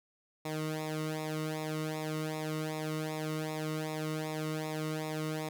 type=tone with flanger; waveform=sawtooth; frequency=155.6 Hz; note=D#3; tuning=in tune; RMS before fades=-36 dBFS; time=0.45-5.49 s; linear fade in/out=5 ms; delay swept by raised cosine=0.65 to 1.23 ms; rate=2.6 Hz; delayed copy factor=-0.9; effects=none